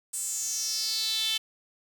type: tone with high-pass filter sweep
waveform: sawtooth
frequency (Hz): 440.2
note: A4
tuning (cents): +1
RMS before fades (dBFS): -30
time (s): 0.13-1.38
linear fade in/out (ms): 10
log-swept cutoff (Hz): 8400 to 3200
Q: 5.5
effects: 8-bit